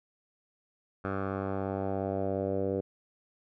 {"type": "tone with low-pass filter sweep", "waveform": "10% pulse", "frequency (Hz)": 97.2, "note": "G2", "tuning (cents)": -14, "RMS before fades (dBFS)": -32, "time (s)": [1.04, 2.81], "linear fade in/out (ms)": 10, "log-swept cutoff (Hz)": [1300, 480], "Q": 2.9, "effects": []}